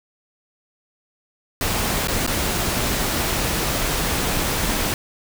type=noise with dropouts; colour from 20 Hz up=pink; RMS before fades=-22 dBFS; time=1.61-4.94 s; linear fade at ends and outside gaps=1 ms; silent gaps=2.073-2.083 / 2.265-2.275 s; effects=none